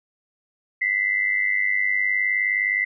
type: tone pair together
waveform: sine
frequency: 1975.5 / 2075 Hz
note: B6 / C7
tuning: 0 / -15 cents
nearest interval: minor second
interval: 85 cents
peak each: -22 dBFS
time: 0.81-2.85 s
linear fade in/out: 10 ms
effects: none